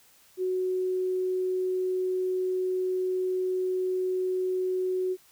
sine tone, 370 Hz, F#4, in tune, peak -25 dBFS, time 0.37-5.17 s, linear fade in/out 50 ms, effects white hiss -59 dBFS RMS until 5.31 s

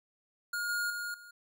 square tone with level steps, 1427 Hz, F6, 37 cents sharp, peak -33 / -31 / -36 / -50 dBFS, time 0.53-1.31 s, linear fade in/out 5 ms, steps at 0.69 / 0.9 / 1.14 s, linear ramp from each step 2 ms, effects none

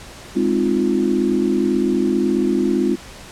sine chord, F minor seventh, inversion first, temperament equal with one note detuned, 206.6 / 261.6 / 311.1 / 349.2 Hz, Ab3 / C4 / Eb4 / F4, -9 / 0 / 0 / 0 cents, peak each -21 / -20 / -23 / -19 dBFS, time 0.35-2.96 s, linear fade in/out 20 ms, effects pink hiss -38 dBFS RMS until 3.31 s + low-pass 9000 Hz 12 dB/octave

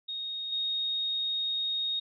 sine tone with level steps, 3729 Hz, A#7, in tune, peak -33 / -28 dBFS, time 0.08-2 s, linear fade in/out 10 ms, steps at 0.52 s, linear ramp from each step 5 ms, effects none

